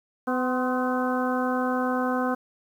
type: harmonic tone with a mistuned harmonic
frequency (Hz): 252.8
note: B3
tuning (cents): +41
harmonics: 1 / 2 / 3 / 4 / 5 / 6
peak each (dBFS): -26 / -29 / -31 / -32 / -33 / -34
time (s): 0.27-2.35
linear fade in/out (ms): 10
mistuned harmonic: 4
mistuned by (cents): +53
effects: 9-bit